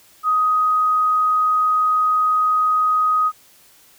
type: tone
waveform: sine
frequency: 1253 Hz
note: D#6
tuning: 12 cents sharp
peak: -14 dBFS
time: 0.23-3.32 s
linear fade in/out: 50 ms
effects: white hiss -51 dBFS RMS until 3.98 s

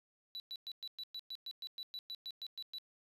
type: tone bursts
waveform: sine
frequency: 3951 Hz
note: B7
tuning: in tune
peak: -39 dBFS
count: 16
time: 0.35-2.784 s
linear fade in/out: 0 ms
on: 49 ms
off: 110 ms
effects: tanh soft clip ceiling -40 dBFS

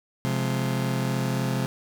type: chord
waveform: 35% pulse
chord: F minor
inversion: second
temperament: just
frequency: 130.96 / 174.61 / 209.5 Hz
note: C3 / F3 / Ab3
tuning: +2 / 0 / +15 cents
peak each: -24 / -30 / -29 dBFS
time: 0.25-1.66 s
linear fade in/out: 0 ms
effects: none

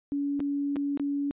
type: tone with dropouts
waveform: sine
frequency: 283.7 Hz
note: C#4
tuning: 40 cents sharp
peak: -26 dBFS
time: 0.12-1.31 s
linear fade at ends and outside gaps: 0 ms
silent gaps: 0.395-0.403 / 0.759-0.766 / 0.974-0.997 s
effects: resampled to 8000 Hz

